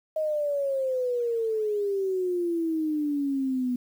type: exponential sweep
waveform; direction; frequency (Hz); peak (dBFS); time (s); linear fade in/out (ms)
sine; down; 631 to 245.3; -24; 0.16-3.76; 5
effects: 9-bit